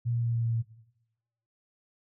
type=tone with pitch steps; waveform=sine; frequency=118.7 / 117.88 / 117.07 / 116.26 / 115.45 / 114.66 Hz; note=A#2 / A#2 / A#2 / A#2 / A#2 / A#2; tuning=+32 / +20 / +8 / -4 / -16 / -28 cents; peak=-26 dBFS; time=0.05-0.626 s; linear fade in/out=20 ms; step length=96 ms; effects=noise-tail reverb RT60 0.9 s tail -17 dB re dry